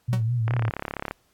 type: tone with vibrato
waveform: sine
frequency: 116.54 Hz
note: A#2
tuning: in tune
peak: -21 dBFS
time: 0.08-0.7 s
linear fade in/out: 10 ms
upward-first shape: sine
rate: 4.8 Hz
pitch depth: 88 cents each way
type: tone with exponential decay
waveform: 45% pulse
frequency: 187.5 Hz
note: F#3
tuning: 23 cents sharp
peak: -21 dBFS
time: 0.13-0.24 s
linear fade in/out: 0 ms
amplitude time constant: 23 ms
type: click train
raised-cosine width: 0.5 ms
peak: -14 dBFS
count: 23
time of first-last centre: 0.48-1.11 s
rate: 34.9 Hz
effects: pink hiss -66 dBFS RMS until 1.33 s + AAC 64 kbps